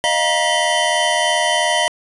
square tone cluster, 615 / 698 / 948 / 1954 / 3071 Hz, D#5 / F5 / A#5 / B6 / G7, -20 / -1 / +29 / -19 / -36 cents, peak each -22 dBFS, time 0.04-1.88 s, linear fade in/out 0 ms, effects resampled to 24000 Hz + 8-bit

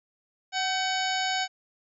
harmonic tone with a mistuned harmonic, 750 Hz, F#5, 23 cents sharp, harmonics 1 / 2 / 3 / 4 / 5 / 6 / 7 / 9, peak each -29 / -32 / -34 / -35 / -36 / -37 / -37 / -39 dBFS, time 0.52-1.48 s, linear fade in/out 50 ms, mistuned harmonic 2, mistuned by +52 cents, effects none

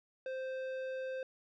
sine tone with tanh clipping, 522 Hz, C5, 4 cents flat, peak -39 dBFS, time 0.26-1.23 s, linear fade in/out 2 ms, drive 12 dB, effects none

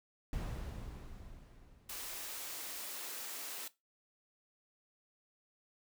brown noise with exponential decay, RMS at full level -37 dBFS, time 0.33-2.82 s, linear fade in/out 1 ms, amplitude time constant 540 ms
white high-pass noise, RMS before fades -44 dBFS, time 1.89-3.68 s, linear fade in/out 5 ms, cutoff 250 Hz, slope 24 dB/octave
effects noise-tail reverb RT60 0.2 s tail -17 dB re dry

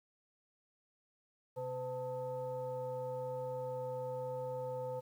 sine tone with frequency modulation, 509 Hz, C5, 48 cents flat, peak -37 dBFS, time 1.56-5.01 s, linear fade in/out 20 ms, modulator 379 Hz, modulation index 0.75, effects 11-bit

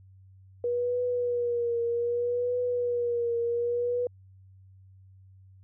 sine tone with vibrato, 480.8 Hz, B4, 46 cents flat, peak -25 dBFS, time 0.64-4.07 s, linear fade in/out 2 ms, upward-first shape triangle, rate 0.64 Hz, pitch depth 48 cents each way, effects added 95 Hz sine -51 dBFS peak until 5.63 s

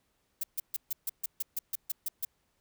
violet noise bursts, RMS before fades -32 dBFS, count 12, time 0.41-2.25 s, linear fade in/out 5 ms, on 25 ms, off 140 ms, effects pink hiss -75 dBFS RMS until 2.6 s

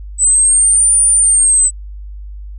sine linear two-way sweep, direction up then down, 7970 to 9397 to 7970 Hz, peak -7 dBFS, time 0.18-1.71 s, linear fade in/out 50 ms, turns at 1.02 s, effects added 50 Hz sine -26 dBFS peak until 2.58 s

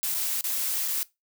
blue noise with dropouts, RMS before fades -28 dBFS, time 0.03-1.03 s, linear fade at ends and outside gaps 0 ms, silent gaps 0.143-0.147 / 0.41-0.441 / 0.878-0.883 s, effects noise-tail reverb RT60 0.2 s tail -20 dB re dry

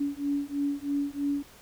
sine beating tone pair, 283 / 286.1 Hz, C#4 / D4, +36 / -45 cents, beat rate 3.1 Hz, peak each -30 dBFS, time 0-1.43 s, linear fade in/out 10 ms, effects pink hiss -53 dBFS RMS until 1.61 s

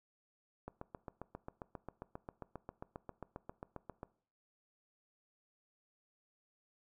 click train, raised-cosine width 1 ms, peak -30 dBFS, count 26, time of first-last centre 0.68-4.031 s, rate 7.46 Hz, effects noise-tail reverb RT60 0.5 s tail -20 dB re dry

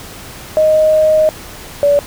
sine tone pair in turn, 622.3 / 574.6 Hz, D#5 / D5, 0 / -38 cents, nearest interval minor second, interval 138 cents, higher first, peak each -7 dBFS, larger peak neither, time 0.57-1.29 / 1.83-1.99 s, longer first, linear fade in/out 0 ms, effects pink hiss -32 dBFS RMS until 2.06 s

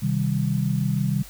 sine chord, C minor, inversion none, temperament just, 130.81 / 156.98 / 196.22 Hz, C3 / Eb3 / G3, 0 / +16 / +2 cents, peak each -24 / -25 / -25 dBFS, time 0.02-1.23 s, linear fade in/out 10 ms, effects added 50 Hz sine -44 dBFS peak until 1.29 s + white hiss -45 dBFS RMS until 1.29 s

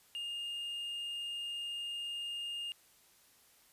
triangle tone, 2827 Hz, F7, 20 cents sharp, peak -36 dBFS, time 0.15-2.72 s, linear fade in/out 0 ms, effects white hiss -65 dBFS RMS until 3.72 s + resampled to 32000 Hz

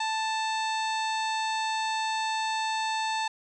harmonic tone with a mistuned harmonic, 880 Hz, A5, in tune, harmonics 1 / 2 / 3 / 4 / 5 / 6 / 7 / 8 / 9, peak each -28 / -36 / -37 / -38 / -39 / -51 / -45 / -51 / -46 dBFS, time 0-3.28 s, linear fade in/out 5 ms, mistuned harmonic 4, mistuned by +47 cents, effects none

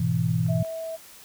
sine chord, E major, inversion first, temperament equal, 103.83 / 123.47 / 164.81 Hz, G#2 / B2 / E3, 0 / 0 / 0 cents, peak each -28 / -25 / -24 dBFS, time 0-0.63 s, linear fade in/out 5 ms
clicks, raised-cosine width 0.5 ms, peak -33 dBFS, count 2, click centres 0.465 / 0.648 s
sine tone, 651 Hz, E5, 22 cents flat, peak -30 dBFS, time 0.48-0.97 s, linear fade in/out 20 ms
effects white hiss -48 dBFS RMS until 1.24 s

